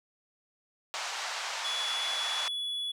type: band-pass noise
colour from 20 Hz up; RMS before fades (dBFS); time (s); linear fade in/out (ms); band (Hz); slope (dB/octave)
pink; -36; 0.94-2.48; 0; 750 to 6900; 24
type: tone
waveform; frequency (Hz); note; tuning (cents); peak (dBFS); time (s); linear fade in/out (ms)
triangle; 3405; G#7; +42; -30; 1.64-2.92; 10
effects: none